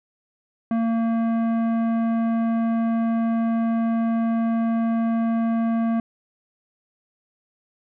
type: tone with tanh clipping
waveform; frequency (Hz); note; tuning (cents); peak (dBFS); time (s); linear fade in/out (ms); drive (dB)
sine; 228.3; A#3; -36; -21; 0.71-6; 2; 13
effects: none